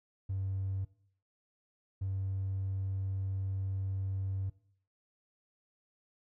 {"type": "tone bursts at uneven times", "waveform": "triangle", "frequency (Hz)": 96.3, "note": "G2", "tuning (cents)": -30, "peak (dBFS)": -29, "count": 2, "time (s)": [[0.29, 0.85], [2.01, 4.5]], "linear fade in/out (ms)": 10, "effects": ["noise-tail reverb RT60 0.6 s tail -22 dB re dry", "tanh soft clip ceiling -28 dBFS"]}